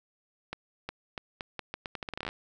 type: accelerating click train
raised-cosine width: 0.3 ms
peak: -19 dBFS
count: 18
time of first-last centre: 0.53-2.289 s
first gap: 360 ms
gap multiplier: 0.8
effects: none